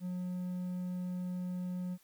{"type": "tone", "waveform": "triangle", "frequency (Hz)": 180.7, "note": "F#3", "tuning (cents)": -41, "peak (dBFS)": -33, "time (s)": [0, 1.98], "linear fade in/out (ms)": 50, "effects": ["white hiss -67 dBFS RMS until 2.03 s"]}